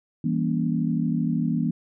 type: chord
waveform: sine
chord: E diminished seventh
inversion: none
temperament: just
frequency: 164.81 / 197.78 / 237.3 / 284.8 Hz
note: E3 / G3 / Bb3 / Db4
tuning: 0 / +16 / +31 / +47 cents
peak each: -25 / -30 / -25 / -30 dBFS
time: 0.24-1.71 s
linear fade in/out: 5 ms
effects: none